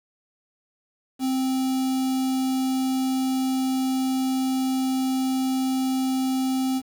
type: tone with notch filter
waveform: square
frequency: 261.6 Hz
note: C4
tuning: in tune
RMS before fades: -24 dBFS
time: 1.19-6.82 s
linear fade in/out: 50 ms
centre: 1700 Hz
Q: 0.82
effects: 8-bit